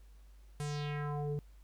square tone with low-pass filter sweep, 146.83 Hz, D3, in tune, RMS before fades -37 dBFS, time 0.6-1.39 s, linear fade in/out 0 ms, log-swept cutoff 10000 to 320 Hz, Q 2.6, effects added 50 Hz sine -54 dBFS peak until 1.63 s + pink hiss -71 dBFS RMS until 1.63 s

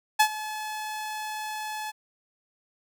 sawtooth tone with ADSR envelope, 858 Hz, A5, 44 cents flat, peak -11 dBFS, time 0.19-1.92 s, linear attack 13 ms, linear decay 75 ms, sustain -17 dB, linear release 26 ms, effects none

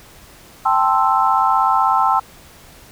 sine chord, A minor seventh, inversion third, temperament equal, 784 / 880 / 1046.5 / 1318.5 Hz, G5 / A5 / C6 / E6, 0 / 0 / 0 / 0 cents, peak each -18 dBFS, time 0.65-2.2 s, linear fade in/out 10 ms, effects pink hiss -44 dBFS RMS until 2.91 s

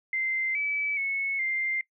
sine tone with pitch steps, 2081 / 2298 / 2199 / 2096 Hz, C7 / D7 / C#7 / C7, -10 / -38 / -14 / +2 cents, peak -26 dBFS, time 0.13-1.81 s, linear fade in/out 2 ms, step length 420 ms, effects noise-tail reverb RT60 0.1 s tail -20 dB re dry

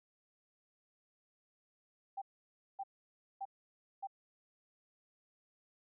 sine tone bursts, 784 Hz, G5, in tune, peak -38 dBFS, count 4, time 2.17-4.072 s, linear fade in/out 10 ms, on 48 ms, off 570 ms, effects none

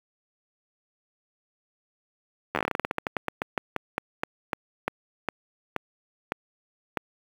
slowing click train, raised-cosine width 0.5 ms, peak -10 dBFS, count 28, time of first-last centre 2.55-6.972 s, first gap 11 ms, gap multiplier 1.17, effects high-pass 150 Hz 12 dB/octave + 7-bit

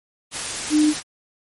sine tone in noise, 303.2 Hz, D#4, 45 cents flat, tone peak -13 dBFS, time 0.7-0.94 s, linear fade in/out 50 ms, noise white, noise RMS -27 dBFS, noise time 0.31-1.03 s, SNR +11 dB, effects MP3 48 kbps

